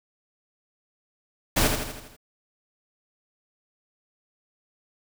pink noise with echo, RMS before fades -21 dBFS, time 1.56-1.68 s, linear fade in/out 10 ms, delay 81 ms, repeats 6, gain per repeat -5 dB, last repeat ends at 2.166 s, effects none

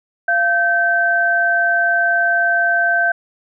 sine tone pair together, 690 / 1549 Hz, F5 / G6, -21 / -21 cents, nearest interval octave + major second, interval 1400 cents, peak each -18 / -14 dBFS, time 0.28-3.12 s, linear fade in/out 5 ms, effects none

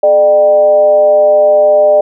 sine tone with frequency modulation, 601 Hz, D5, 40 cents sharp, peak -4 dBFS, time 0.03-2.01 s, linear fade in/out 5 ms, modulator 175 Hz, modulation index 0.46, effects none

